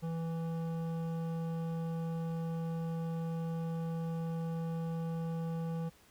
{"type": "tone with hard clipping", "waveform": "sine", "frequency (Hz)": 164.81, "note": "E3", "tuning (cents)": 0, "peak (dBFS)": -36, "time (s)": [0.02, 5.9], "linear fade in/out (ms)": 20, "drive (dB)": 12, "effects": ["pink hiss -63 dBFS RMS until 6.1 s"]}